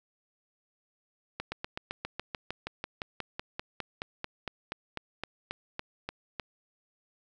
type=slowing click train; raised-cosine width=0.3 ms; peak=-18 dBFS; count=26; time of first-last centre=1.4-6.398 s; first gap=120 ms; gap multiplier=1.04; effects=none